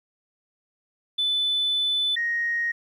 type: tone pair in turn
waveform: sine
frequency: 3500 / 1872.4 Hz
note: A7 / A#6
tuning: -10 / +7 cents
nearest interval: major seventh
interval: 1083 cents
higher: first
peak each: -20 / -22 dBFS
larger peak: first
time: 1.18-2.16 / 2.16-2.72 s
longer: first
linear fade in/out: 10 ms
effects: tanh soft clip ceiling -16 dBFS + 10-bit